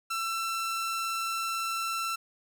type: tone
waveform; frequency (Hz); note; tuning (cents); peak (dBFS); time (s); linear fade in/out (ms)
sawtooth; 1341; E6; +29; -26; 0.1-2.16; 10
effects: none